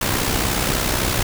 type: noise with amplitude modulation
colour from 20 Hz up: pink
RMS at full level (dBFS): -18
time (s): 0.01-1.23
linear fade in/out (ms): 5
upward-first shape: sine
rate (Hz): 63.7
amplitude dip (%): 55
effects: none

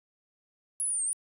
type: linear two-way sweep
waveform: sine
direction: down then up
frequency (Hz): 10680 to 8372 to 9740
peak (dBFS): -26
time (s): 0.8-1.13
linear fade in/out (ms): 0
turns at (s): 1.04
effects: tanh soft clip ceiling -24 dBFS

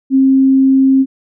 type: tone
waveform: sine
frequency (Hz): 267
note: C4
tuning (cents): +35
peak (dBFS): -6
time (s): 0.1-1.06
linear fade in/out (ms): 50
effects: none

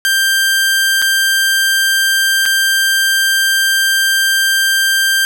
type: tone with dropouts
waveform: sawtooth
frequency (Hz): 1580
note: G6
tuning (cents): +13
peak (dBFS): -7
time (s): 0.05-5.25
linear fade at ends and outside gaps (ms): 0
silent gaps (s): 1.018-1.023 / 2.455-2.46
effects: none

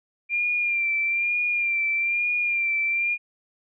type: tone with vibrato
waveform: sine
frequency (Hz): 2384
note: D7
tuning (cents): +25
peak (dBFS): -21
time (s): 0.29-3.18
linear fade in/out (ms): 50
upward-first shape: sine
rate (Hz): 1.1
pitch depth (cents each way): 38
effects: none

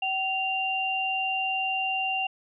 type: tone pair together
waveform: sine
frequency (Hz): 762.3 / 2780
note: G5 / F7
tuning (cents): -49 / -9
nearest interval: octave + minor seventh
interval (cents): 2240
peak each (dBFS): -29 / -27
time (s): 0.02-2.27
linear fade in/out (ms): 5
effects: none

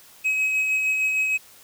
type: tone with tremolo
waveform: triangle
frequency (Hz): 2548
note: D#7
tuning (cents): +41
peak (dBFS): -17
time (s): 0.24-1.38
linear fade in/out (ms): 20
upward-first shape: sine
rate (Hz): 6.5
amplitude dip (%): 30
effects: white hiss -50 dBFS RMS until 1.63 s

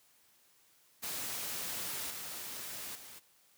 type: noise with level steps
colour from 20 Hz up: white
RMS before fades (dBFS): -39 / -43 / -51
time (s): 1.02-3.2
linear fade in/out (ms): 20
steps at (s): 2.1 / 2.95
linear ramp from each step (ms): 5
effects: white hiss -67 dBFS RMS until 3.57 s + high-pass 80 Hz 12 dB/octave

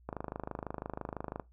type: click train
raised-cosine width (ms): 1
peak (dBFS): -23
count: 35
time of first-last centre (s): 0.09-1.398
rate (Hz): 26
effects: noise-tail reverb RT60 0.2 s tail -20 dB re dry + added 60 Hz sine -58 dBFS peak until 1.52 s

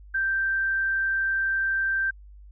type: tone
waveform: sine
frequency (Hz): 1568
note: G6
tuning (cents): 0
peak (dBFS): -22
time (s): 0.14-2.11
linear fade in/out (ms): 10
effects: added 50 Hz sine -44 dBFS peak until 2.51 s

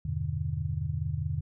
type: chord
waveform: sine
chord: E minor seventh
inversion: none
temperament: just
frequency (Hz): 82.41 / 98.89 / 123.61 / 148.33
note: E2 / G2 / B2 / D3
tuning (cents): 0 / +16 / +2 / +18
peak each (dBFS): -34 / -35 / -35 / -33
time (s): 0.05-1.41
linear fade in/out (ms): 5
effects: none

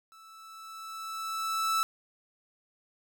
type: tone with level ramp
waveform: 45% pulse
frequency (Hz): 1316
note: E6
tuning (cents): -3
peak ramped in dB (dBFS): -52 to -24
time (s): 0.12-1.83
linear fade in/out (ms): 0
effects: none

